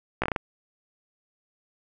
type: slowing click train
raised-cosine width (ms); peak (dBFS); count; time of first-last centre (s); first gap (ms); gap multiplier
0.5; -10; 6; 0.22-0.362; 16; 1.29
effects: none